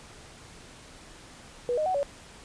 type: tone with pitch steps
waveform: sine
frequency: 487.2 / 616 / 746 / 565 Hz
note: B4 / D#5 / F#5 / C#5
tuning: -24 / -17 / +14 / +33 cents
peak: -24 dBFS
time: 1.69-2.03 s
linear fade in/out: 0 ms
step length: 85 ms
effects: pink hiss -49 dBFS RMS until 2.44 s + resampled to 22050 Hz